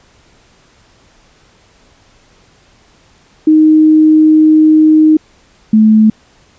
sine tone pair in turn, 311.1 / 217 Hz, D#4 / A3, 0 / -24 cents, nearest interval tritone, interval 624 cents, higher first, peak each -3 dBFS, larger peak neither, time 3.47-5.17 / 5.73-6.1 s, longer first, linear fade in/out 5 ms, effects pink hiss -48 dBFS RMS until 6.58 s + resampled to 16000 Hz

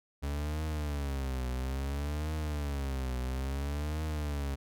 40% pulse tone with vibrato, 70 Hz, C#2, 18 cents sharp, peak -31 dBFS, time 0.22-4.56 s, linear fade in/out 20 ms, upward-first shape triangle, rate 0.59 Hz, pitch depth 200 cents each way, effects none

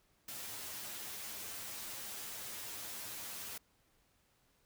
white noise with comb filter, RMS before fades -45 dBFS, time 0.28-3.58 s, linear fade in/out 5 ms, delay 9.6 ms, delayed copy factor +0.75, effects pink hiss -73 dBFS RMS until 4.65 s

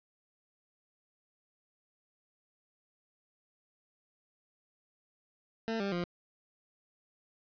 20% pulse tone with pitch steps, 225.5 / 198.59 / 174.89 Hz, A3 / G3 / F3, +43 / +23 / +3 cents, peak -27 dBFS, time 5.68-6.04 s, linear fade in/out 0 ms, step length 120 ms, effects resampled to 11025 Hz + 9-bit

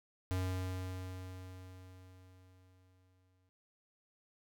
square tone with exponential decay, 92.5 Hz, F#2, in tune, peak -33 dBFS, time 0.31-3.49 s, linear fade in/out 0 ms, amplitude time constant 690 ms, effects none

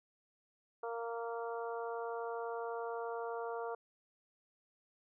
harmonic tone, 231.8 Hz, A#3, 10 cents flat, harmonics 2 / 3 / 4 / 5 / 6, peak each -40 / -44 / -46 / -48 / -50 dBFS, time 0.83-3.75 s, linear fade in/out 5 ms, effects none

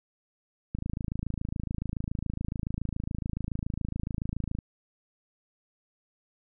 click train, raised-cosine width 5 ms, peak -19 dBFS, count 105, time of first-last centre 0.75-4.588 s, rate 27.1 Hz, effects none

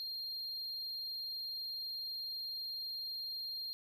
triangle tone, 4208 Hz, C8, 9 cents sharp, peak -38 dBFS, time 0-3.73 s, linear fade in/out 0 ms, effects none

